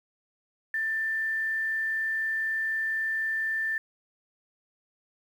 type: tone with quantisation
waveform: sine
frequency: 1778 Hz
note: A6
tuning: 18 cents sharp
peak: -26 dBFS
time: 0.74-3.78 s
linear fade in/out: 2 ms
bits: 9
effects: none

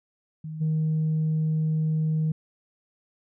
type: tone with level steps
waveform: sine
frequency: 156.8 Hz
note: D#3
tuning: 14 cents sharp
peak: -32 / -20 dBFS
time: 0.44-2.32 s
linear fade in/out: 5 ms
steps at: 0.6 s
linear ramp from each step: 20 ms
effects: tanh soft clip ceiling -19 dBFS

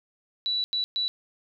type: tone bursts at uneven times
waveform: sine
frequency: 3943 Hz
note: B7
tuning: 4 cents flat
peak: -24 dBFS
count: 3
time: 0.46-0.64 / 0.73-0.84 / 0.96-1.08 s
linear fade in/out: 0 ms
effects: none

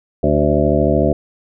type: harmonic tone with a mistuned harmonic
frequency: 73.42 Hz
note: D2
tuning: in tune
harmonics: 1 / 2 / 3 / 4 / 5 / 7 / 8 / 9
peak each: -20 / -20 / -20 / -20 / -20 / -20 / -20 / -20 dBFS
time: 0.23-1.13 s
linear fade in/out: 5 ms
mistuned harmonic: 5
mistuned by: +58 cents
effects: none

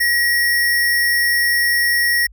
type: tone with sample-and-hold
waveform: sine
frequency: 1905 Hz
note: A#6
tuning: 37 cents sharp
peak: -13 dBFS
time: 0-2.27 s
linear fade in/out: 10 ms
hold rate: 7350 Hz
effects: added 50 Hz sine -41 dBFS peak until 2.32 s

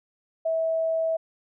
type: tone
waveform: sine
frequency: 650 Hz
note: E5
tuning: 24 cents flat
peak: -22 dBFS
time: 0.45-1.17 s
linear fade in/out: 10 ms
effects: none

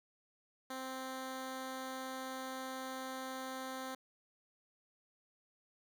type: tone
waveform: 10% pulse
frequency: 261.5 Hz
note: C4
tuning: 1 cent flat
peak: -33 dBFS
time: 0.7-3.95 s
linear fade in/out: 5 ms
effects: none

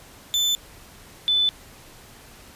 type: tone pair in turn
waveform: 35% pulse / sine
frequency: 3520 / 3503 Hz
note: A7 / A7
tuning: 0 / -8 cents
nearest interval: unison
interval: 8 cents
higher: first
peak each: -17 dBFS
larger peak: neither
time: 0.34-0.55 / 1.28-1.49 s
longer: neither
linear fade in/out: 0 ms
effects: pink hiss -47 dBFS RMS until 2.55 s + resampled to 32000 Hz

